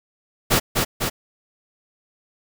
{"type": "noise with echo", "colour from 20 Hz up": "pink", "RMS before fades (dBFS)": -17, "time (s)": [0.5, 0.6], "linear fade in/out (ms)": 20, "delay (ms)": 250, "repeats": 2, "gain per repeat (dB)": -3, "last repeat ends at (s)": 1.1, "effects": []}